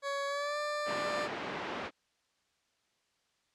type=tone with pitch glide; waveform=20% pulse; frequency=560 to 593.3 Hz; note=C#5 to D5; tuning=+18 to +18 cents; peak=-28 dBFS; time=0.02-1.29 s; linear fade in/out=50 ms; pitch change=+100 cents; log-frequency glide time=0.27-0.58 s
type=band-pass noise; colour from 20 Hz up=pink; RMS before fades=-39 dBFS; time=0.85-1.91 s; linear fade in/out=50 ms; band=260 to 2600 Hz; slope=12 dB/octave
effects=white hiss -75 dBFS RMS until 3.54 s + low-pass 6000 Hz 12 dB/octave